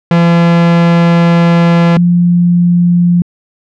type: tone pair in turn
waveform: 45% pulse / sine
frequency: 170 / 174.68 Hz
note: F3 / F3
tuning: -46 / +1 cents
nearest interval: unison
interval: 47 cents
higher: second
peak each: -5 dBFS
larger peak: neither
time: 0.11-1.97 / 1.97-3.22 s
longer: first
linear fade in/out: 2 ms
effects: low-pass 3000 Hz 12 dB/octave